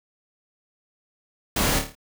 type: noise with echo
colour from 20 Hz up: pink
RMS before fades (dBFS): -23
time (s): 1.56-1.79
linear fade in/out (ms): 5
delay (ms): 27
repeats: 6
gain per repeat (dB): -5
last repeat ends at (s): 1.952
effects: none